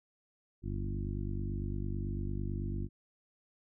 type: harmonic tone with a mistuned harmonic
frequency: 49 Hz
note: G1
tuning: in tune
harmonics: 1 / 2 / 3 / 4 / 5 / 6 / 7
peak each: -37 / -38 / -42 / -44 / -45 / -48 / -46 dBFS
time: 0.62-2.89 s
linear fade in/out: 50 ms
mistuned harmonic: 1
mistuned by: -61 cents
effects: none